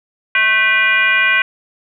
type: tone with frequency modulation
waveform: sine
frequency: 1975.5 Hz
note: B6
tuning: in tune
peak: -10 dBFS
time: 0.35-1.42 s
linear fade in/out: 2 ms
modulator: 444 Hz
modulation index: 1.5
effects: none